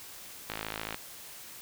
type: click train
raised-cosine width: 0.3 ms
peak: -18 dBFS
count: 25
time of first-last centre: 0.5-0.944 s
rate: 54 Hz
effects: white hiss -47 dBFS RMS until 1.61 s